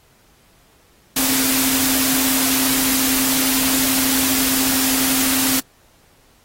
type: tone in noise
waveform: sine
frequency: 264.2 Hz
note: C4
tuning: 17 cents sharp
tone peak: -23 dBFS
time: 1.16-5.6 s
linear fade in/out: 5 ms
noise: white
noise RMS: -19 dBFS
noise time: 1.16-5.6 s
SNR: -7 dB
effects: pink hiss -55 dBFS RMS until 6.44 s + AAC 48 kbps